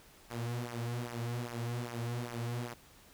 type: tone with flanger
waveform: sawtooth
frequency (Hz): 119.3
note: A#2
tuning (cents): +41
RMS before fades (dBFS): -38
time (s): 0.3-2.74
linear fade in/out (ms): 10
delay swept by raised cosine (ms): 0.24 to 5.24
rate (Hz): 2.5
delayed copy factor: -0.75
effects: pink hiss -59 dBFS RMS until 3.13 s